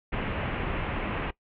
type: low-pass noise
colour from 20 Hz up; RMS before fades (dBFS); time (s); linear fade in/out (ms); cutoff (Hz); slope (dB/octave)
pink; -31; 0.12-1.31; 10; 2900; 48
effects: noise-tail reverb RT60 0.1 s tail -20 dB re dry